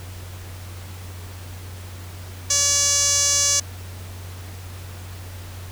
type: tone with band-pass filter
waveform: sawtooth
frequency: 570 Hz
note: C#5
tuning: 48 cents sharp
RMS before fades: -19 dBFS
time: 2.5-3.6 s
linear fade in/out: 5 ms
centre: 6300 Hz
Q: 5.3
effects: added 91 Hz sine -34 dBFS peak until 5.71 s + pink hiss -42 dBFS RMS until 5.71 s